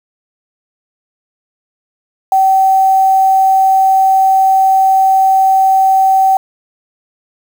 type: tone with quantisation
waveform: sine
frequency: 768 Hz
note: G5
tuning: 36 cents flat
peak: -6 dBFS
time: 2.32-6.37 s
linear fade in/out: 2 ms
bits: 5
effects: none